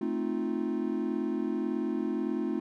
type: chord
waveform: triangle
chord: F dominant seventh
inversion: first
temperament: equal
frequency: 220 / 261.6 / 311.1 / 349.2 Hz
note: A3 / C4 / Eb4 / F4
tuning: 0 / 0 / 0 / 0 cents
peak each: -32 dBFS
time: 0.01-2.6 s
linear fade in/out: 5 ms
effects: none